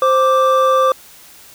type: tone pair together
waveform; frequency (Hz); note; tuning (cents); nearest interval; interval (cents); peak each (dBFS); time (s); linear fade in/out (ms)
triangle; 523.3 / 1174.7; C5 / D6; 0 / 0; octave + major second; 1400; -11; 0.02-0.92; 2
effects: white hiss -42 dBFS RMS until 1.54 s